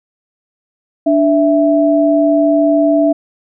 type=tone pair together; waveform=sine; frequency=293.7 / 659.3 Hz; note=D4 / E5; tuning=0 / 0 cents; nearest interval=octave + major second; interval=1400 cents; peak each=-11 dBFS; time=1.06-3.13 s; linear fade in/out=10 ms; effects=none

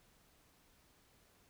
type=silence; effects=pink hiss -69 dBFS RMS until 1.49 s

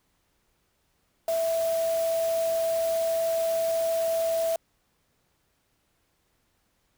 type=tone in noise; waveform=sine; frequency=659.3 Hz; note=E5; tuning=in tune; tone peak=-23 dBFS; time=1.28-4.56 s; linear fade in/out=2 ms; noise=white; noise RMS=-39 dBFS; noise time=1.28-4.56 s; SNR=+13 dB; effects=pink hiss -71 dBFS RMS until 6.97 s

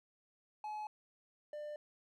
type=tone pair in turn; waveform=triangle; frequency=850 / 596.2 Hz; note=G#5 / D5; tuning=+40 / +26 cents; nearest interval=tritone; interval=614 cents; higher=first; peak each=-38 / -40 dBFS; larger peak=first; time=0.64-0.87 / 1.53-1.76 s; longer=neither; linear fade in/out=2 ms; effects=none

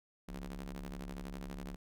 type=ring-modulated tone; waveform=sawtooth; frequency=69.3 Hz; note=C#2; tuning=in tune; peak=-35 dBFS; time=0.28-1.76 s; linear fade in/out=10 ms; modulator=110 Hz; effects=none

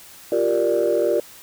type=chord; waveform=sine; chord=G minor seventh; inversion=third; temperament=equal; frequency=349.2 / 392 / 466.2 / 587.3 Hz; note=F4 / G4 / Bb4 / D5; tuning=0 / 0 / 0 / 0 cents; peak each=-22 / -23 / -21 / -20 dBFS; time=0.32-1.2 s; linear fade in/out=2 ms; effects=tanh soft clip ceiling -10 dBFS + white hiss -44 dBFS RMS until 1.42 s

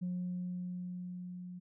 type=tone with level ramp; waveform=sine; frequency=179.6 Hz; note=F3; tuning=49 cents sharp; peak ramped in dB=-32 to -43 dBFS; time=0.01-1.6 s; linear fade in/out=20 ms; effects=tanh soft clip ceiling -31 dBFS

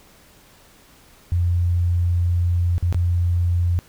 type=tone with dropouts; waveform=sine; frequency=87.31 Hz; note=F2; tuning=in tune; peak=-16 dBFS; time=1.32-3.79 s; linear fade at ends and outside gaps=0 ms; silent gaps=2.781-2.826 / 2.926-2.945 s; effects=pink hiss -51 dBFS RMS until 3.88 s

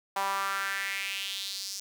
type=tone with high-pass filter sweep; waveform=sawtooth; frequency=196 Hz; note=G3; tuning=in tune; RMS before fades=-33 dBFS; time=0.16-1.8 s; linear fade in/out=5 ms; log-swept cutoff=860 to 5700 Hz; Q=3.5; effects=none

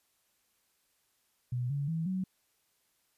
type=tone with pitch steps; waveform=sine; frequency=123.47 / 141.83 / 162.92 / 187.15 Hz; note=B2 / C#3 / E3 / F#3; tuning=0 / +40 / -20 / +20 cents; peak=-30 dBFS; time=1.52-2.24 s; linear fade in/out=5 ms; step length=180 ms; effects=white hiss -74 dBFS RMS until 3.17 s + resampled to 32000 Hz

